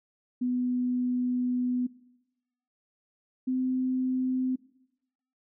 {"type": "tone pair in turn", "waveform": "sine", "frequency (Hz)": [248.7, 257], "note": ["B3", "C4"], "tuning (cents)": [12, -31], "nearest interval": "minor second", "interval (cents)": 57, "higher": "second", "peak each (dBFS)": -25, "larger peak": "neither", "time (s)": [[0.41, 1.87], [3.47, 4.56]], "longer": "first", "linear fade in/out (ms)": 10, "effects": ["noise-tail reverb RT60 0.9 s tail -20 dB re dry"]}